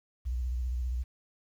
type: tone with vibrato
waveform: sine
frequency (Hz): 61.74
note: B1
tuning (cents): 0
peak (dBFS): -29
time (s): 0.25-1.04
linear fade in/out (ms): 20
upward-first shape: sine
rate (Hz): 15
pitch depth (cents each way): 99
effects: 10-bit